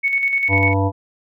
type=tone with tremolo; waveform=sine; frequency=2217 Hz; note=C#7; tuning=in tune; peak=-14 dBFS; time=0.03-0.74 s; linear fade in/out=20 ms; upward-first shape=square; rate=10 Hz; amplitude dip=45%
type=harmonic tone; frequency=97.6 Hz; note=G2; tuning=7 cents flat; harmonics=1 / 3 / 5 / 7 / 9 / 10; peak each=-17 / -22 / -24 / -25 / -27 / -27 dBFS; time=0.48-0.92 s; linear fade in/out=50 ms
effects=none